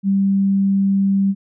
sine tone, 196 Hz, G3, in tune, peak -13 dBFS, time 0.03-1.35 s, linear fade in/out 50 ms, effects none

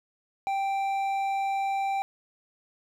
triangle tone with hard clipping, 784 Hz, G5, in tune, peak -27 dBFS, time 0.47-2.02 s, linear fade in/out 0 ms, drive 10 dB, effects none

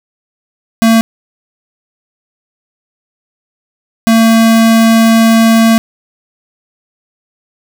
square tone bursts at uneven times, 226 Hz, A3, 47 cents sharp, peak -5 dBFS, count 2, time 0.82-1.01 / 4.07-5.78 s, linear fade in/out 0 ms, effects none

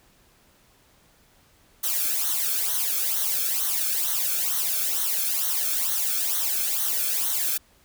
blue noise with flanger, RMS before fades -25 dBFS, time 1.83-7.58 s, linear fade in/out 10 ms, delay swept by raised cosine 0.4 to 1.05 ms, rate 2.2 Hz, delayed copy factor -0.8, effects pink hiss -59 dBFS RMS until 7.84 s

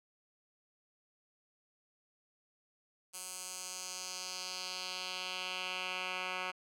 10% pulse tone with band-pass filter sweep, 184 Hz, F#3, 9 cents flat, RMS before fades -41 dBFS, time 3.13-6.52 s, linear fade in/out 20 ms, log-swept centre 9000 to 2000 Hz, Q 1.8, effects none

